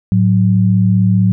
sine tone pair together, 109.1 / 184.6 Hz, A2 / F#3, -14 / -4 cents, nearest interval major sixth, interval 910 cents, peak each -11 dBFS, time 0.12-1.32 s, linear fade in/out 0 ms, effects none

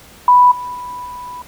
sine tone with level steps, 987.8 Hz, B5, in tune, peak -5 / -23 / -25 / -27 dBFS, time 0.28-1.42 s, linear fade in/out 2 ms, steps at 0.51 / 0.74 / 1.05 s, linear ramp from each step 10 ms, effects pink hiss -42 dBFS RMS until 1.47 s

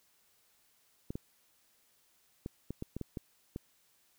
clicks, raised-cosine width 3 ms, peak -25 dBFS, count 9, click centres 1.105 / 1.155 / 2.461 / 2.706 / 2.824 / 2.966 / 3.013 / 3.172 / 3.561 s, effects white hiss -70 dBFS RMS until 4.18 s

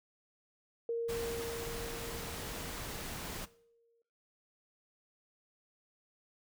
sine tone with exponential decay, 464.6 Hz, A#4, 6 cents flat, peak -31 dBFS, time 0.89-4.02 s, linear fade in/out 2 ms, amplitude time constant 680 ms
pink noise, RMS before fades -42 dBFS, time 1.08-3.46 s, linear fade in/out 20 ms
effects noise-tail reverb RT60 0.5 s tail -18 dB re dry

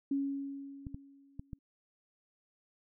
sine tone with exponential decay, 277.2 Hz, C#4, in tune, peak -28 dBFS, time 0.11-1.59 s, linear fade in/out 5 ms, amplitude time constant 320 ms
clicks, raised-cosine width 5 ms, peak -29 dBFS, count 4, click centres 0.868 / 0.945 / 1.395 / 1.532 s
effects none

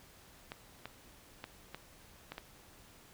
clicks, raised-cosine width 0.3 ms, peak -26 dBFS, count 6, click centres 0.519 / 0.856 / 1.441 / 1.746 / 2.32 / 2.381 s, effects pink hiss -59 dBFS RMS until 3.13 s

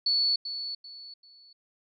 sine tone with echo, 4435 Hz, C#8, in tune, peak -22 dBFS, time 0.06-0.36 s, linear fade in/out 5 ms, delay 390 ms, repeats 3, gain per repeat -10 dB, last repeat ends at 1.53 s, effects none

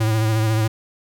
square tone with vibrato, 110 Hz, A2, in tune, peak -17 dBFS, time 0-0.68 s, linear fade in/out 10 ms, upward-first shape sine, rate 14 Hz, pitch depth 35 cents each way, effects none

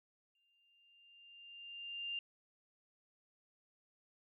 sine tone with exponential growth, 2795 Hz, F7, 1 cent sharp, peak -37 dBFS, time 0.35-2.19 s, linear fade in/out 2 ms, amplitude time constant 400 ms, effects none

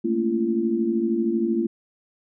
sine tone cluster, 216.9 / 229.8 / 278.8 / 341.1 Hz, A3 / A#3 / C#4 / F4, -25 / -25 / +10 / -41 cents, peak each -28 / -24 / -32 / -23 dBFS, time 0.04-1.67 s, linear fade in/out 10 ms, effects none

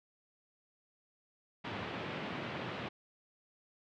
pink band-pass noise, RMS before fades -41 dBFS, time 1.64-2.89 s, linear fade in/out 10 ms, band 110 to 3300 Hz, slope 24 dB/octave, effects none

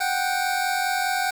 25% pulse tone pair together, 736 / 780.9 Hz, F#5 / G5, -9 / -7 cents, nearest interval minor second, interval 102 cents, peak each -21 dBFS, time 0-1.31 s, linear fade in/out 10 ms, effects 7-bit

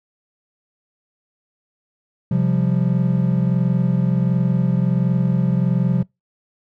triangle chord, C suspended fourth, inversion none, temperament equal, 130.81 / 174.61 / 196 Hz, C3 / F3 / G3, 0 / 0 / 0 cents, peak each -17 / -16 / -22 dBFS, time 2.31-6.03 s, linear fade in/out 5 ms, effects noise-tail reverb RT60 0.2 s tail -25 dB re dry

